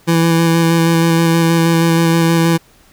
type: tone with vibrato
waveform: 25% pulse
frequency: 166 Hz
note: E3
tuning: 12 cents sharp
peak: -6 dBFS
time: 0.07-2.58 s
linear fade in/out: 20 ms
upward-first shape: square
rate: 6.3 Hz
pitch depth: 12 cents each way
effects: pink hiss -49 dBFS RMS until 2.92 s